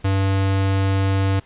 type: tone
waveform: square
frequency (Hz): 97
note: G2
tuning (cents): -18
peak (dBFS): -17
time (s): 0.04-1.4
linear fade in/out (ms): 10
effects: pink hiss -51 dBFS RMS until 1.45 s + resampled to 8000 Hz